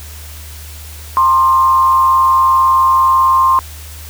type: tone with frequency modulation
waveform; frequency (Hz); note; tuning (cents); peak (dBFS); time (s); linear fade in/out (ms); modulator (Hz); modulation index
sine; 1056; C6; +16; -7; 1.17-3.59; 0; 138; 0.39
effects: added 76 Hz sine -30 dBFS peak until 4.09 s + white hiss -35 dBFS RMS until 4.09 s